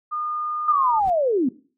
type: tone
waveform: sine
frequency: 1218 Hz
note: D#6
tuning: 37 cents flat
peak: -24 dBFS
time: 0.11-1 s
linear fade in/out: 20 ms
type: linear sweep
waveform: sine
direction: down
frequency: 1244.5 to 233.1 Hz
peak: -17 dBFS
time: 0.68-1.49 s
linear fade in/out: 5 ms
type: noise with exponential growth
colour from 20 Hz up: brown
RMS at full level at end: -33 dBFS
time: 0.88-1.1 s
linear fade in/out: 1 ms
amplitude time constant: 47 ms
effects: noise-tail reverb RT60 0.4 s tail -19 dB re dry